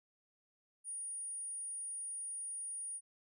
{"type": "tone", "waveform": "sine", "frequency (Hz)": 9570, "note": "D9", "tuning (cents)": 32, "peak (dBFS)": -40, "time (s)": [0.84, 3.01], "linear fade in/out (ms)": 50, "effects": []}